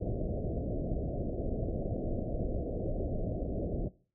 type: low-pass noise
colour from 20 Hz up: pink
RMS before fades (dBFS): -34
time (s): 0-3.89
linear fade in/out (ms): 20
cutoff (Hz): 680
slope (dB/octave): 96
effects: noise-tail reverb RT60 0.4 s tail -19 dB re dry